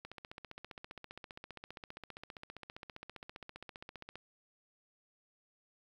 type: click train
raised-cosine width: 0.3 ms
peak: -30 dBFS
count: 63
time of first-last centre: 0.05-4.156 s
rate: 15.1 Hz
effects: 10-bit